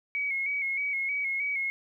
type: tone with vibrato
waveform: sine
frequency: 2217 Hz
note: C#7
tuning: in tune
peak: -27 dBFS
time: 0.15-1.7 s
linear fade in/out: 0 ms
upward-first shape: square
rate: 3.2 Hz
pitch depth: 40 cents each way
effects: 11-bit